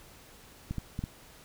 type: clicks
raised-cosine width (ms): 5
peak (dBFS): -21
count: 4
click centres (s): 0.71 / 0.783 / 0.991 / 1.039
effects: pink hiss -54 dBFS RMS until 1.44 s